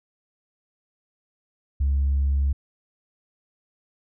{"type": "tone", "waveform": "sine", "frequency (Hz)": 69.3, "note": "C#2", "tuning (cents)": 0, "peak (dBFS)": -17, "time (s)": [1.8, 2.53], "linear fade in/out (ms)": 10, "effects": ["tanh soft clip ceiling -16 dBFS"]}